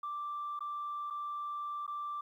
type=tone with dropouts; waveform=sine; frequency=1174.7 Hz; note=D6; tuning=in tune; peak=-35 dBFS; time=0.03-2.21 s; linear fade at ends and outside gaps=5 ms; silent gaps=0.592-0.606 / 1.102-1.106 / 1.866-1.877 s; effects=tanh soft clip ceiling -32 dBFS + 12-bit